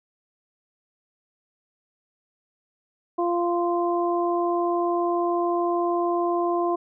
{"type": "harmonic tone", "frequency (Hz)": 346.8, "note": "F4", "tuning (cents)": -12, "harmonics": [1, 2, 3], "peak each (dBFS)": [-23, -26, -28], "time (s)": [3.18, 6.76], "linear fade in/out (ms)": 10, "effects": []}